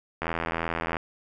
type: click train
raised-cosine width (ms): 0.5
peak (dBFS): -13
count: 63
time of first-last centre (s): 0.22-0.968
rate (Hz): 82.9
effects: none